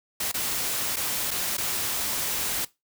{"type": "noise with dropouts", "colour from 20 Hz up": "white", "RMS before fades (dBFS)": -28, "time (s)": [0.2, 2.65], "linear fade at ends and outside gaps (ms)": 5, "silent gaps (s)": [[0.317, 0.341], [0.96, 0.966], [1.308, 1.312], [1.57, 1.58]], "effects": ["noise-tail reverb RT60 0.2 s tail -19 dB re dry"]}